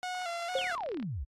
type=tone with vibrato; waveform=sawtooth; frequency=707 Hz; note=F5; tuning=21 cents sharp; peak=-30 dBFS; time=0.03-0.75 s; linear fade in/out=0 ms; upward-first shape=square; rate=2.2 Hz; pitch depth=56 cents each way
type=tone with exponential decay; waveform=sine; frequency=533 Hz; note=C5; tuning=32 cents sharp; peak=-24 dBFS; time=0.55-0.7 s; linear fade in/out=5 ms; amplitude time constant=32 ms
type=exponential sweep; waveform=sine; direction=down; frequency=3953 to 55.5 Hz; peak=-33 dBFS; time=0.56-1.25 s; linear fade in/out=20 ms
type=click train; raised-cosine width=0.3 ms; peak=-30 dBFS; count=18; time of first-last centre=0.56-1.027 s; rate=36.4 Hz
effects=low-pass 7000 Hz 12 dB/octave + AAC 64 kbps